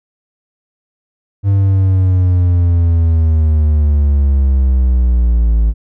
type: linear sweep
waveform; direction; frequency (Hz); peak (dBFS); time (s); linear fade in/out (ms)
triangle; down; 99.7 to 53.9; -6; 1.43-5.74; 50
effects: none